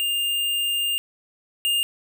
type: tone pair in turn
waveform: square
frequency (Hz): 2807 / 2819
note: F7 / F7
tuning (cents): +8 / +16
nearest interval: unison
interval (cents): 8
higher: second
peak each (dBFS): -22 / -20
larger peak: second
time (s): 0-0.98 / 1.65-1.83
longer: first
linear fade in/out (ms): 0
effects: none